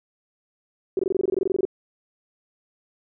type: tone bursts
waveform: sine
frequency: 379.1 Hz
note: F#4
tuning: 42 cents sharp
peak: -18 dBFS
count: 16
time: 0.97-1.652 s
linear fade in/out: 2 ms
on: 22 ms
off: 22 ms
effects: none